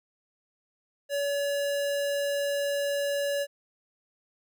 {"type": "tone", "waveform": "square", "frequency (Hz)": 568, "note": "C#5", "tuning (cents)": 42, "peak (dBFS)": -27, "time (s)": [1.09, 3.47], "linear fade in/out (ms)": 50, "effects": []}